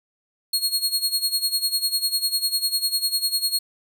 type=tone with tremolo; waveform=sawtooth; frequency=4300 Hz; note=C8; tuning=47 cents sharp; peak=-15 dBFS; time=0.53-3.59 s; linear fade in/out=5 ms; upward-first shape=sine; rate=10 Hz; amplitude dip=80%; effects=9-bit